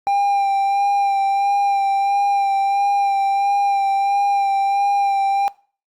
triangle tone with vibrato, 796 Hz, G5, 26 cents sharp, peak -13 dBFS, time 0.07-5.48 s, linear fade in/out 0 ms, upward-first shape sine, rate 1.5 Hz, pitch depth 19 cents each way, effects noise-tail reverb RT60 0.4 s tail -21 dB re dry + Opus 48 kbps

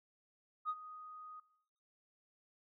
sine tone with ADSR envelope, 1246 Hz, D#6, 2 cents sharp, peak -32 dBFS, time 0.65-1.4 s, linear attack 42 ms, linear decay 52 ms, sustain -17 dB, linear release 6 ms, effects noise-tail reverb RT60 0.9 s tail -22 dB re dry + tanh soft clip ceiling -30 dBFS

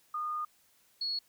sine tone pair in turn, 1223 / 4351 Hz, D#6 / C#8, -30 / -33 cents, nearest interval octave + minor seventh, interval 2197 cents, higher second, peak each -32 / -31 dBFS, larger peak second, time 0.14-0.45 / 1.01-1.19 s, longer first, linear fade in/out 5 ms, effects white hiss -67 dBFS RMS until 1.28 s

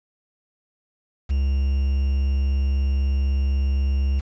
triangle tone with quantisation, 68.1 Hz, C#2, 30 cents flat, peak -16 dBFS, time 1.29-4.21 s, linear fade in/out 20 ms, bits 7, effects resampled to 16000 Hz

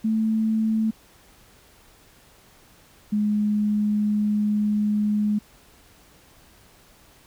sine tone pair in turn, 220 / 209.5 Hz, A3 / G#3, 0 / +15 cents, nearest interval minor second, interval 85 cents, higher first, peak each -19 dBFS, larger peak neither, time 0.04-0.91 / 3.12-5.39 s, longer second, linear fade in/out 10 ms, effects pink hiss -54 dBFS RMS until 7.26 s

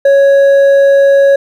sine tone with hard clipping, 554.4 Hz, C#5, in tune, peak -5 dBFS, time 0.05-1.36 s, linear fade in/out 5 ms, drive 4 dB, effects none

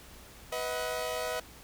sawtooth chord, B major, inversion none, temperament equal with one note detuned, 493.9 / 635 / 740 Hz, B4 / D#5 / F#5, 0 / +35 / 0 cents, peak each -32 / -31 / -37 dBFS, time 0.52-1.4 s, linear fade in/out 5 ms, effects added 60 Hz sine -56 dBFS peak until 1.63 s + pink hiss -52 dBFS RMS until 1.63 s

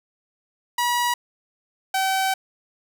sawtooth tone pair in turn, 966 / 766.7 Hz, B5 / G5, -39 / -39 cents, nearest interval major third, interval 400 cents, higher first, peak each -16 dBFS, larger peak neither, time 0.78-1.14 / 1.94-2.34 s, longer second, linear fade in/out 5 ms, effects none

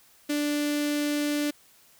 sawtooth tone with notch filter, 293.7 Hz, D4, in tune, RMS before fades -27 dBFS, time 0.29-1.51 s, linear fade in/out 10 ms, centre 970 Hz, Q 0.88, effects white hiss -58 dBFS RMS until 1.99 s

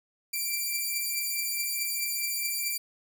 5% pulse beating tone pair, 2349 / 2353.7 Hz, D7 / D7, 0 / +3 cents, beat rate 4.7 Hz, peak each -20 / -25 dBFS, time 0.33-2.78 s, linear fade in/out 10 ms, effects none

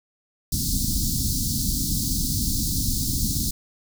pink band-stop noise, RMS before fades -24 dBFS, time 0.52-3.51 s, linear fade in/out 5 ms, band 280 to 4200 Hz, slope 48 dB/octave, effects none

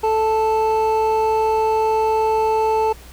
triangle tone pair together, 438.7 / 880 Hz, A4 / A5, -5 / 0 cents, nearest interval octave, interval 1205 cents, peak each -16 dBFS, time 0.03-2.93 s, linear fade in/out 10 ms, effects added 60 Hz sine -40 dBFS peak until 3.12 s + pink hiss -44 dBFS RMS until 3.12 s

